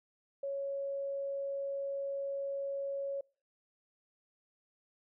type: tone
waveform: sine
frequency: 554.4 Hz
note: C#5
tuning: in tune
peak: -34 dBFS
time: 0.43-3.21 s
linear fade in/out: 5 ms
effects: noise-tail reverb RT60 0.4 s tail -25 dB re dry